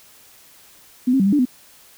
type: tone with pitch steps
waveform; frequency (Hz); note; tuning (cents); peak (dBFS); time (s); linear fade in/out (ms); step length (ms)
sine; 250.3 / 268.3 / 193.3 / 199.6 / 293.3 / 251; B3 / C4 / G3 / G3 / D4 / B3; +23 / +44 / -24 / +32 / -2 / +28; -13; 1.07-1.454; 10; 64
effects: white hiss -49 dBFS RMS until 1.97 s